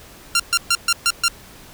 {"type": "tone bursts", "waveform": "10% pulse", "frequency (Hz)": 1384, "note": "F6", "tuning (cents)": -16, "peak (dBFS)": -6, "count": 6, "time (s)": [0.35, 1.282], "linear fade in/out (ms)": 2, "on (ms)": 47, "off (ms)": 130, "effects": ["pink hiss -43 dBFS RMS until 1.73 s"]}